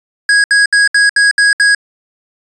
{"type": "tone bursts", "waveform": "square", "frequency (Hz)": 1653, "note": "G#6", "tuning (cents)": -9, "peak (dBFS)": -7, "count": 7, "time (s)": [0.29, 1.748], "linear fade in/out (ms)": 2, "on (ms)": 150, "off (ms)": 68, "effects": ["resampled to 22050 Hz"]}